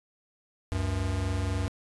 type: tone pair together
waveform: square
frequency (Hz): 70.8 / 94.51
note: C#2 / F#2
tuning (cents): +37 / +37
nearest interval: perfect fourth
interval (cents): 500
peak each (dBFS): -33 / -29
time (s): 0.72-1.68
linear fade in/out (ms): 0
effects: resampled to 24000 Hz